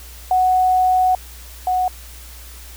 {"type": "tone pair in turn", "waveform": "sine", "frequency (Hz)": [740, 736.5], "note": ["F#5", "F#5"], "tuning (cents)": [0, -8], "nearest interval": "unison", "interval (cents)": 8, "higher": "first", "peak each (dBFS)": [-12, -15], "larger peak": "first", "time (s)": [[0.31, 1.15], [1.67, 1.88]], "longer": "first", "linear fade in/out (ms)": 2, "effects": ["added 60 Hz sine -37 dBFS peak until 2.76 s", "white hiss -41 dBFS RMS until 2.76 s"]}